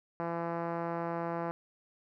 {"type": "tone with low-pass filter", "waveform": "5% pulse", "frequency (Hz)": 168.8, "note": "E3", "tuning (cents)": 41, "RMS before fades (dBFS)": -35, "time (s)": [0.2, 1.51], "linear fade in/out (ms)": 0, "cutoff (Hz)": 890, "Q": 0.93, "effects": []}